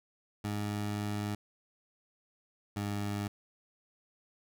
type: tone pair in turn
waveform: 20% pulse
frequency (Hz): 103.83 / 102.28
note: G#2 / G#2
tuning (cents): 0 / -26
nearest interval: unison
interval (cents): 26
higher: first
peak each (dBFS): -28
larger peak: neither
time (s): 0.44-1.35 / 2.76-3.28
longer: first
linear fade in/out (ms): 5
effects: none